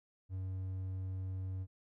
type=tone; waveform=triangle; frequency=94 Hz; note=F#2; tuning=28 cents sharp; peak=-35 dBFS; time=0.29-1.67 s; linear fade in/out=50 ms; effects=none